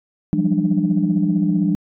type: tone cluster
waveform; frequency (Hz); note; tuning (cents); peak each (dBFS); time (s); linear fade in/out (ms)
sine; 170.5 / 185.8 / 201.4 / 297.6; F3 / F#3 / G3 / D4; -41 / +7 / +47 / +23; -20; 0.33-1.75; 0
effects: tanh soft clip ceiling -6 dBFS